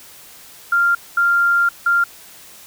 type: tone bursts at uneven times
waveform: sine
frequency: 1393 Hz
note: F6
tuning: 5 cents flat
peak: -12 dBFS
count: 3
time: 0.72-0.95 / 1.17-1.69 / 1.86-2.04 s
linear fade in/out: 5 ms
effects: white hiss -42 dBFS RMS until 2.66 s